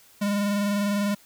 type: tone with vibrato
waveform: square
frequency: 203.3 Hz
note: G#3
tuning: 37 cents flat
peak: -23 dBFS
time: 0.21-1.15 s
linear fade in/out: 10 ms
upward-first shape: sine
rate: 20 Hz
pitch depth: 37 cents each way
effects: white hiss -55 dBFS RMS until 1.25 s